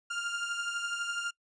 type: beating tone pair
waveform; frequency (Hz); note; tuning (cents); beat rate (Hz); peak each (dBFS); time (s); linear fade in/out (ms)
30% pulse; 1398 / 1410; F6 / F6; +1 / +16; 12; -31 / -36; 0.1-1.31; 10
effects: noise-tail reverb RT60 0.1 s tail -25 dB re dry + resampled to 22050 Hz